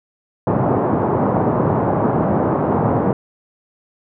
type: band-pass noise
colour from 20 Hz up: pink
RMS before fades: -17 dBFS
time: 0.47-3.13 s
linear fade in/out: 2 ms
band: 110 to 1000 Hz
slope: 24 dB/octave
effects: none